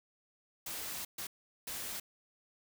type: noise bursts at uneven times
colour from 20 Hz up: white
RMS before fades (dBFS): -41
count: 3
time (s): 0.66-1.05 / 1.18-1.27 / 1.67-2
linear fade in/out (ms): 5
effects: none